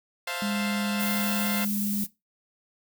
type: chord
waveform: 10% pulse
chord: F major seventh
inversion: second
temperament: equal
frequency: 523.3 / 659.3 / 698.5 / 880 Hz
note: C5 / E5 / F5 / A5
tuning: 0 / 0 / 0 / 0 cents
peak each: -27 / -30 / -25 / -30 dBFS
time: 0.27-1.65 s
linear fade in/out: 5 ms
type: tone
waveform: sine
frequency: 204.8 Hz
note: G#3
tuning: 24 cents flat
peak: -27 dBFS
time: 0.42-2.04 s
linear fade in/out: 2 ms
type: noise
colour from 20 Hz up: violet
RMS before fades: -32 dBFS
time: 0.99-2.07 s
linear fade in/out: 20 ms
effects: noise-tail reverb RT60 0.2 s tail -17 dB re dry